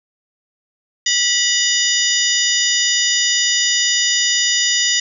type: harmonic tone with a mistuned harmonic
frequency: 978 Hz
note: B5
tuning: 17 cents flat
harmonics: 2 / 3 / 4 / 5 / 6 / 7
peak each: -21 / -21 / -21 / -21 / -21 / -21 dBFS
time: 1.06-5 s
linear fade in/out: 5 ms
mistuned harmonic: 4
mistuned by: -120 cents
effects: none